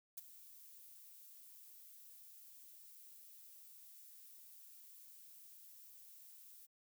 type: noise with ADSR envelope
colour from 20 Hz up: violet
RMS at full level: -44 dBFS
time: 0.17-6.67 s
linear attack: 10 ms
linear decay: 20 ms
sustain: -15 dB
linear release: 25 ms
effects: none